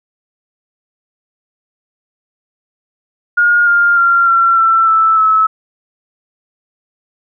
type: tone with pitch steps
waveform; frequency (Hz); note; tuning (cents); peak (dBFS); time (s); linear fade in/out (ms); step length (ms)
sine; 1426 / 1403.9 / 1382.2 / 1360.8 / 1339.8 / 1319 / 1298.6; F6 / F6 / F6 / F6 / E6 / E6 / E6; +36 / +9 / -18 / -45 / +28 / +1 / -26; -7; 3.37-5.47; 10; 300
effects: none